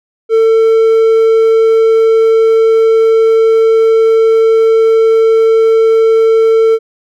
triangle tone, 448.1 Hz, A4, 32 cents sharp, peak -3 dBFS, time 0.29-6.79 s, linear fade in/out 50 ms, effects none

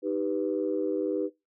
sine chord, Eb augmented, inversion none, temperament equal, 311.1 / 392 / 493.9 Hz, Eb4 / G4 / B4, 0 / 0 / 0 cents, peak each -30 dBFS, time 0.02-1.3 s, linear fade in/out 50 ms, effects noise-tail reverb RT60 0.2 s tail -19 dB re dry + tanh soft clip ceiling -16 dBFS

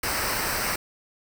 pink noise with comb filter, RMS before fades -27 dBFS, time 0.03-0.76 s, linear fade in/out 5 ms, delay 0.29 ms, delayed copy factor -0.65, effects none

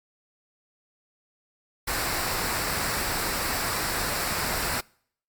pink noise with comb filter, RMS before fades -28 dBFS, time 1.87-4.81 s, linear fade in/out 10 ms, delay 0.31 ms, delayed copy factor -0.5, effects noise-tail reverb RT60 0.6 s tail -26 dB re dry + Opus 48 kbps

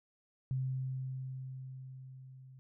sine tone with level ramp, 130.81 Hz, C3, in tune, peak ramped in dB -31 to -52 dBFS, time 0.51-2.59 s, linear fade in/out 0 ms, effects none

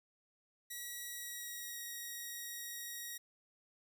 5% pulse tone with pitch glide, 1925 to 1894.1 Hz, B6 to A#6, -45 to +27 cents, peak -33 dBFS, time 0.7-3.18 s, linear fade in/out 10 ms, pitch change -28 cents, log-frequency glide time 1.09-1.79 s, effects none

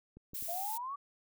clicks, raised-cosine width 3 ms, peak -39 dBFS, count 3, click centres 0.17 / 0.334 / 0.425 s
violet noise, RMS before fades -40 dBFS, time 0.34-0.78 s, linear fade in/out 10 ms
sine exponential sweep, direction up, 661 to 1164 Hz, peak -37 dBFS, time 0.48-0.96 s, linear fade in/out 10 ms
effects none

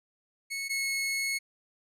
sawtooth tone pair in turn, 2200 / 2186 Hz, C#7 / C#7, -14 / -25 cents, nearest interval unison, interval 11 cents, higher first, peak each -29 / -25 dBFS, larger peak second, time 0.5-0.69 / 0.69-1.39 s, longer second, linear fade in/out 20 ms, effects resampled to 32000 Hz

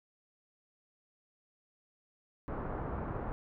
pink low-pass noise, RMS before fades -38 dBFS, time 2.48-3.32 s, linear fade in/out 0 ms, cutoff 1300 Hz, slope 24 dB/octave, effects none

